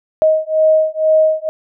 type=beating tone pair; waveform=sine; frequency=627 / 629.1 Hz; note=D#5 / D#5; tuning=+13 / +19 cents; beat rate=2.1 Hz; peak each=-13 dBFS; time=0.22-1.49 s; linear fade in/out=0 ms; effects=none